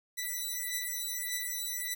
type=beating tone pair; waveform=5% pulse; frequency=1975.5 / 1977.2 Hz; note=B6 / B6; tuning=0 / +1 cents; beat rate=1.7 Hz; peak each=-26 dBFS; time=0.17-1.95 s; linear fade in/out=20 ms; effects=none